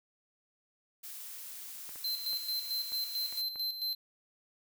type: noise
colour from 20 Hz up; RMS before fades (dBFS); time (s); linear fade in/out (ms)
blue; -45; 1.03-3.42; 10
type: clicks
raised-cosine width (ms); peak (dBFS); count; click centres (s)
0.5; -36; 6; 1.892 / 1.958 / 2.332 / 2.921 / 3.326 / 3.558
type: tone with tremolo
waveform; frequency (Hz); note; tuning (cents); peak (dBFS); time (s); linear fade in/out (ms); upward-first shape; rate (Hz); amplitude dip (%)
square; 4100; C8; -36; -32; 2.04-3.95; 5; square; 4.5; 60
effects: none